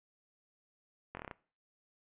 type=slowing click train; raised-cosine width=0.5 ms; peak=-27 dBFS; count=7; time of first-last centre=1.15-1.312 s; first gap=21 ms; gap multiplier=1.1; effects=noise-tail reverb RT60 0.4 s tail -20 dB re dry + resampled to 8000 Hz